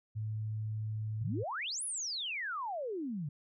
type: tone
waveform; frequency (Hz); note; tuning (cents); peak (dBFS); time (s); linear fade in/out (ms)
sine; 108.3; A2; -27; -34; 0.15-1.44; 20
type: exponential two-way sweep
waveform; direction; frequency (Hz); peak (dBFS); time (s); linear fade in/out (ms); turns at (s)
sine; up then down; 103.1 to 11010 to 135.7; -35; 1.21-3.29; 5; 1.84
effects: none